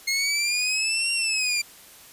20% pulse linear two-way sweep, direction up then down, 2142 to 2769 to 2359 Hz, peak -17 dBFS, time 0.07-1.62 s, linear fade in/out 10 ms, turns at 1.12 s, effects white hiss -48 dBFS RMS until 2.12 s + resampled to 32000 Hz

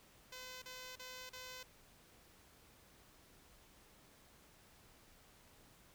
5% pulse tone bursts, 509 Hz, C5, 48 cents flat, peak -37 dBFS, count 4, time 0.32-1.631 s, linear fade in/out 5 ms, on 300 ms, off 37 ms, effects pink hiss -65 dBFS RMS until 5.94 s

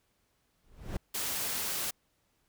brown noise with exponential growth, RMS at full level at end -29 dBFS, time 0.63-0.97 s, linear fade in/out 5 ms, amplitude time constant 72 ms
white noise, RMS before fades -34 dBFS, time 1.14-1.91 s, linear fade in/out 10 ms
effects pink hiss -74 dBFS RMS until 2.48 s

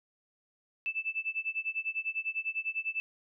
sine tone with tremolo, 2637 Hz, E7, in tune, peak -28 dBFS, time 0.86-3 s, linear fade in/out 0 ms, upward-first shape sine, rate 10 Hz, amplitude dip 95%, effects none

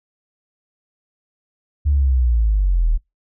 sine linear sweep, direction down, 74.1 to 36.71 Hz, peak -12 dBFS, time 1.85-2.98 s, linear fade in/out 20 ms, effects noise-tail reverb RT60 0.2 s tail -26 dB re dry + tanh soft clip ceiling -8 dBFS

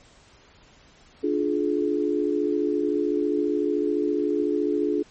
sine chord, D diminished, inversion none, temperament equal with one note detuned, 293.7 / 349.2 / 423.3 Hz, D4 / F4 / Ab4, 0 / 0 / +33 cents, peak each -25 / -26 / -25 dBFS, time 1.23-5.03 s, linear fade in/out 10 ms, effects pink hiss -54 dBFS RMS until 5.1 s + MP3 32 kbps

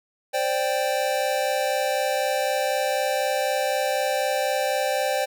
square chord, C suspended second, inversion none, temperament equal, 523.3 / 587.3 / 784 Hz, C5 / D5 / G5, 0 / 0 / 0 cents, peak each -27 dBFS, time 0.33-5.26 s, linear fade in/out 20 ms, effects none

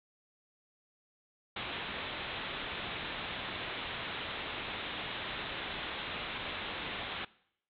white low-pass noise, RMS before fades -40 dBFS, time 1.56-7.25 s, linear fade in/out 5 ms, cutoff 3800 Hz, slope 96 dB/octave, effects noise-tail reverb RT60 0.7 s tail -21 dB re dry

